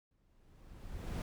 brown noise with exponential growth, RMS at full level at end -35 dBFS, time 0.11-1.22 s, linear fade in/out 2 ms, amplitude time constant 240 ms, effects none

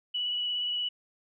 sine tone with vibrato, 2945 Hz, F#7, 9 cents flat, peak -28 dBFS, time 0.14-0.89 s, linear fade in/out 10 ms, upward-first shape sine, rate 17 Hz, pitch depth 16 cents each way, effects none

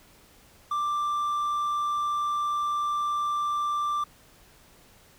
triangle tone, 1179 Hz, D6, 6 cents sharp, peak -23 dBFS, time 0.71-4.04 s, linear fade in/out 5 ms, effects pink hiss -56 dBFS RMS until 5.18 s

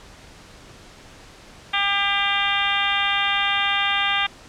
harmonic tone with a mistuned harmonic, 400 Hz, G4, 35 cents sharp, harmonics 2 / 3 / 4 / 5 / 6 / 7 / 8 / 9, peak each -27 / -27 / -27 / -27 / -27 / -27 / -27 / -27 dBFS, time 1.73-4.27 s, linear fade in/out 10 ms, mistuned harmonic 6, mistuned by -18 cents, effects pink hiss -45 dBFS RMS until 4.48 s + low-pass 7000 Hz 12 dB/octave

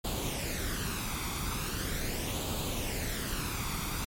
pink noise with flanger, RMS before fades -34 dBFS, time 0.04-4.05 s, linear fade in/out 10 ms, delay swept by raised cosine 0.26 to 0.87 ms, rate 0.4 Hz, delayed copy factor +0.55, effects MP3 64 kbps

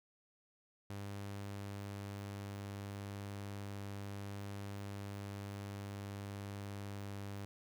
sawtooth tone, 100.3 Hz, G2, 40 cents sharp, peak -39 dBFS, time 0.9-7.45 s, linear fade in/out 0 ms, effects none

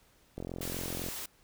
click train, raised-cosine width 2 ms, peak -25 dBFS, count 32, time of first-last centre 0.38-1.086 s, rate 43.9 Hz
white noise, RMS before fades -40 dBFS, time 0.61-1.26 s, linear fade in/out 5 ms
effects pink hiss -65 dBFS RMS until 1.43 s

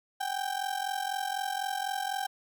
35% pulse ring-modulated tone, 784 Hz, G5, in tune, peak -26 dBFS, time 0.2-2.27 s, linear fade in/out 10 ms, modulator 22 Hz, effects none

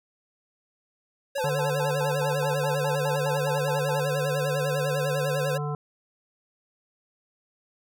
square tone with vibrato, 531 Hz, C5, 25 cents sharp, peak -27 dBFS, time 1.35-5.58 s, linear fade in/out 10 ms, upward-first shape sine, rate 10 Hz, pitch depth 110 cents each way
sine tone bursts, 874 Hz, A5, 12 cents flat, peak -30 dBFS, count 13, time 1.38-3.998 s, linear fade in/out 0 ms, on 110 ms, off 99 ms
harmonic tone, 147.3 Hz, D3, 6 cents sharp, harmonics 1 / 3 / 5 / 7 / 9, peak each -28 / -35 / -38 / -38 / -40 dBFS, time 1.44-5.75 s, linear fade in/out 2 ms
effects none

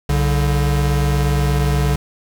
square tone pair together, 63.97 / 143.6 Hz, C2 / D3, -38 / -39 cents, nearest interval octave + major second, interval 1399 cents, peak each -18 dBFS, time 0.09-1.96 s, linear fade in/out 5 ms, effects 7-bit

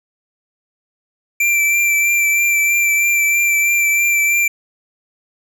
square tone with vibrato, 2349 Hz, D7, in tune, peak -13 dBFS, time 1.4-4.48 s, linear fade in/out 5 ms, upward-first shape triangle, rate 3.1 Hz, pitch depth 23 cents each way, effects none

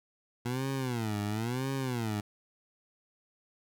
20% pulse tone with vibrato, 118.3 Hz, A#2, 26 cents sharp, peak -26 dBFS, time 0.45-2.21 s, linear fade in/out 10 ms, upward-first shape sine, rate 0.98 Hz, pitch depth 240 cents each way, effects none

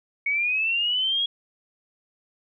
sine linear sweep, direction up, 2217 to 3322 Hz, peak -21 dBFS, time 0.26-1.26 s, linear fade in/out 5 ms, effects none

